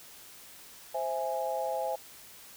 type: chord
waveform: sine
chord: C augmented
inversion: none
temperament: equal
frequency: 523.3 / 659.3 / 830.6 Hz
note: C5 / E5 / G#5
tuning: 0 / 0 / 0 cents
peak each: -34 dBFS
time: 0.94-1.96 s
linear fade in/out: 10 ms
effects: white hiss -51 dBFS RMS until 2.56 s